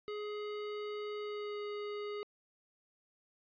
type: tone with pitch glide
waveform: square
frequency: 418.6 to 414.7 Hz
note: G#4 to G#4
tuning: +14 to -3 cents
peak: -39 dBFS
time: 0.08-2.23 s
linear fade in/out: 0 ms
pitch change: -17 cents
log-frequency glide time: 1.2-1.6 s
effects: resampled to 11025 Hz